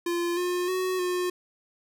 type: tone with pitch steps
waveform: square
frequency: 345.4 / 357.1 / 370.9 / 360.1 Hz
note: F4 / F4 / F#4 / F#4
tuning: -19 / +39 / +4 / -47 cents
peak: -26 dBFS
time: 0.06-1.3 s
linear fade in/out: 5 ms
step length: 310 ms
effects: none